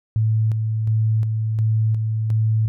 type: tone with tremolo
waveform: sine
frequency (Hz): 110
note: A2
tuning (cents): 0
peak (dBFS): -15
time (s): 0.16-2.68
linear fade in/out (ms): 0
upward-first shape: square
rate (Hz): 1.4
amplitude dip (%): 35
effects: none